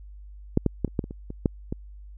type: clicks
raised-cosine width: 3 ms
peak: -6 / -8 / -10 / -26 / -10 / -22 / -24 / -22 / -7 / -16 dBFS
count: 10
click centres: 0.574 / 0.663 / 0.847 / 0.878 / 0.992 / 1.041 / 1.109 / 1.304 / 1.458 / 1.725 s
effects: added 50 Hz sine -41 dBFS peak until 2.17 s